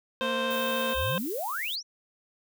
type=harmonic tone; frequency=523.3 Hz; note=C5; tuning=in tune; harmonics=1 / 2 / 3 / 5 / 6 / 7; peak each=-30 / -33 / -35 / -37 / -38 / -38 dBFS; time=0.21-1.18 s; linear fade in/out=0 ms
type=tone with vibrato; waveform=sawtooth; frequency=229.7 Hz; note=A#3; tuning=25 cents flat; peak=-29 dBFS; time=0.21-0.94 s; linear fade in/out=10 ms; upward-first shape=triangle; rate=13 Hz; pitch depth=19 cents each way
type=noise; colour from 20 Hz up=violet; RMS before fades=-39 dBFS; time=0.5-1.76 s; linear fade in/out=10 ms
type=exponential sweep; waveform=sine; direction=up; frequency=53.5 to 6130 Hz; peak=-30 dBFS; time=0.94-1.83 s; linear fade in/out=50 ms
effects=none